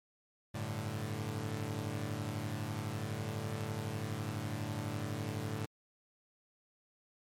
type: chord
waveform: sawtooth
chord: G suspended second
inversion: none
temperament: equal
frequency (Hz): 98 / 110 / 146.83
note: G2 / A2 / D3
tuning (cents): 0 / 0 / 0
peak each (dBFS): -38 / -35 / -38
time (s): 0.54-5.66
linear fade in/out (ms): 10
effects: MP3 64 kbps